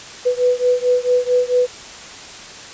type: beating tone pair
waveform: sine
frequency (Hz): 493.9 / 498.4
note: B4 / B4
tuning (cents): 0 / +16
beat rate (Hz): 4.5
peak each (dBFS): -16 / -17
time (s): 0.25-1.67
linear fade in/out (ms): 20
effects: white hiss -35 dBFS RMS until 2.73 s + resampled to 16000 Hz